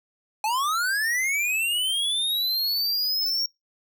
square linear sweep, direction up, 832 to 5580 Hz, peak -23 dBFS, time 0.44-3.46 s, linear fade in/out 2 ms, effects noise-tail reverb RT60 0.2 s tail -26 dB re dry

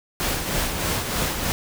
pink noise with tremolo, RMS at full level -23 dBFS, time 0.2-1.52 s, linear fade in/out 0 ms, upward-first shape sine, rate 3.2 Hz, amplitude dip 45%, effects none

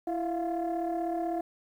sine tone cluster, 333.7 / 669 / 705 Hz, E4 / E5 / F5, +21 / +25 / +16 cents, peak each -30 / -36 / -31 dBFS, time 0.07-1.41 s, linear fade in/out 5 ms, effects tanh soft clip ceiling -24 dBFS + 10-bit

